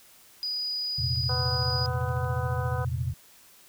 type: tone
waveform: sine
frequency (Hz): 4932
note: D#8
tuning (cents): -16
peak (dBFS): -28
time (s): 0.43-1.86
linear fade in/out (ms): 0
type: chord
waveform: sine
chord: F suspended fourth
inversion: none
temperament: equal with one note detuned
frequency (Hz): 85.56 / 116.54 / 130.81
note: F2 / Bb2 / C3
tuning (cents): -35 / 0 / 0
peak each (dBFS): -31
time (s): 0.98-3.14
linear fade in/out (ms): 10
type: click train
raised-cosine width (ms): 0.2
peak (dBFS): -38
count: 15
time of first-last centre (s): 1.16-2.245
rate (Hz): 12.9
type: harmonic tone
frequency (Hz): 250.2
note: B3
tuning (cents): +23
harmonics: 2 / 3 / 4 / 5 / 6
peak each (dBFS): -35 / -37 / -38 / -39 / -40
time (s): 1.29-2.85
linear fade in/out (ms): 5
effects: white hiss -55 dBFS RMS until 3.68 s